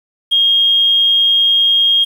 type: tone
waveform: triangle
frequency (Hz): 3245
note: G#7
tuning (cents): -41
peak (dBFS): -5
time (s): 0.31-2.05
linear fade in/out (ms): 20
effects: tanh soft clip ceiling -7 dBFS + 7-bit